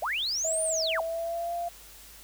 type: linear two-way sweep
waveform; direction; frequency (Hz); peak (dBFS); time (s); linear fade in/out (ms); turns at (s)
sine; up then down; 535 to 9440 to 535; -27; 0.02-1.01; 5; 0.63
type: tone with pitch glide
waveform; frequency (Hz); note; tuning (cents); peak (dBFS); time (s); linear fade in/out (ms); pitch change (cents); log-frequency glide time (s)
sine; 641 to 691; E5 to F5; -49 to -19; -29; 0.44-1.69; 10; +130; 0.81-1.55
effects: added 50 Hz sine -55 dBFS peak until 2.23 s + white hiss -50 dBFS RMS until 2.23 s